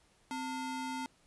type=ring-modulated tone; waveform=square; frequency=580 Hz; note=D5; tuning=22 cents flat; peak=-34 dBFS; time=0.31-1.06 s; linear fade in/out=0 ms; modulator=320 Hz; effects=pink hiss -68 dBFS RMS until 1.26 s + resampled to 24000 Hz